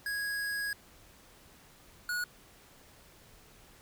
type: tone pair in turn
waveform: square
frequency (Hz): 1656 / 1455.4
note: G#6 / F#6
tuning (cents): -5 / -29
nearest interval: major second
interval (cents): 224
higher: first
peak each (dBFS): -33 / -32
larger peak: second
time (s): 0.06-0.73 / 2.09-2.24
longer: first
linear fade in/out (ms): 2
effects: pink hiss -58 dBFS RMS until 3.81 s